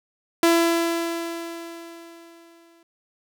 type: tone with exponential decay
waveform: sawtooth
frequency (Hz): 335.7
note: E4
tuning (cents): +32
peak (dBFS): -10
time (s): 0.43-2.83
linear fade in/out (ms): 2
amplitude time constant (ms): 520
effects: none